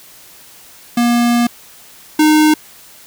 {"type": "tone pair in turn", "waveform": "square", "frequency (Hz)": [238.4, 307], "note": ["A#3", "D#4"], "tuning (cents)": [39, -23], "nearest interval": "major third", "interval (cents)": 438, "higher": "second", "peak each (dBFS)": [-11, -8], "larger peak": "second", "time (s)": [[0.97, 1.47], [2.19, 2.54]], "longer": "first", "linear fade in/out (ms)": 5, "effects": ["white hiss -41 dBFS RMS until 3.06 s"]}